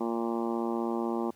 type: harmonic tone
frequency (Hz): 115.9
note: A#2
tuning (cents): -10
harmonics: 2 / 3 / 4 / 5 / 6 / 7 / 8 / 9 / 10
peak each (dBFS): -32 / -32 / -39 / -41 / -43 / -39 / -42 / -42 / -46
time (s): 0-1.31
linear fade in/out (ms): 10
effects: pink hiss -61 dBFS RMS until 1.35 s + high-pass 60 Hz 12 dB/octave